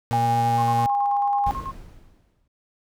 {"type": "tone with vibrato", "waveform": "35% pulse", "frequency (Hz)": 117.7, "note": "A#2", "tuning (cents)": 17, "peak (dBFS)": -22, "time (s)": [0.11, 0.86], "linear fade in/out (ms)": 0, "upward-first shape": "sine", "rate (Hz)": 8.8, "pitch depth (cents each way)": 10}
{"type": "tone", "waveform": "sine", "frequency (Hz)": 811, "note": "G#5", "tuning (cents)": -41, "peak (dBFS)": -19, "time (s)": [0.13, 1.51], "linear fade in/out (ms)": 0}
{"type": "tone with tremolo", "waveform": "sine", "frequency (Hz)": 1072, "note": "C6", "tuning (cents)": 42, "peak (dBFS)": -28, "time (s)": [0.57, 1.72], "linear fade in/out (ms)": 20, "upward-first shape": "square", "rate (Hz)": 9.2, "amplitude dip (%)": 70}
{"type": "noise with exponential decay", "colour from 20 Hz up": "brown", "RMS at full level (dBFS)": -28, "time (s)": [1.46, 2.48], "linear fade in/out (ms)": 5, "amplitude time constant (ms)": 220}
{"effects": []}